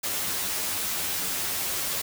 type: noise with comb filter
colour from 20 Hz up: white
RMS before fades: -29 dBFS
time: 0.03-2.02 s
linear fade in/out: 10 ms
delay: 11 ms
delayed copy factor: +0.7
effects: none